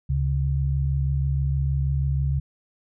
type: tone pair together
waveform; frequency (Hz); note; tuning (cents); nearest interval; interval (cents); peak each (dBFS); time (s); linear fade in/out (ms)
sine; 71.4 / 137.7; D2 / C#3; -48 / -11; major seventh; 1137; -23; 0.09-2.4; 10
effects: none